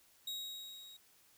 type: tone with level ramp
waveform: 40% pulse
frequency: 3798 Hz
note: A#7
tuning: 32 cents sharp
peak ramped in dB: -37 to -52 dBFS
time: 0.27-0.97 s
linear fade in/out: 5 ms
effects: white hiss -67 dBFS RMS until 1.37 s